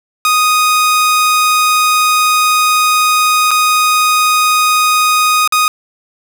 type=tone with dropouts; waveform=sawtooth; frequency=1244 Hz; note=D#6; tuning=1 cent flat; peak=-5 dBFS; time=0.25-5.68 s; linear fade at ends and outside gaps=1 ms; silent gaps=3.508-3.513 / 5.476-5.523 s; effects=none